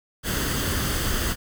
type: noise with comb filter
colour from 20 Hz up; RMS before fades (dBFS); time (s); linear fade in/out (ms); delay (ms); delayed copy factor
pink; -25; 0.23-1.36; 50; 0.63; +0.5
effects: none